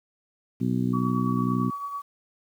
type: harmonic tone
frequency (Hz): 62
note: B1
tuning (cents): +7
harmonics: 2 / 3 / 4 / 5 / 6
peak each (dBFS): -28 / -27 / -26 / -35 / -37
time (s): 0.6-1.71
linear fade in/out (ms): 20
type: tone with tremolo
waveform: sine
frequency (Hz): 1134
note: C#6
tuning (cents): +39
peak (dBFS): -28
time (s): 0.93-2.02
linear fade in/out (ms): 10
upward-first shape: triangle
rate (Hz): 9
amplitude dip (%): 55
effects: 9-bit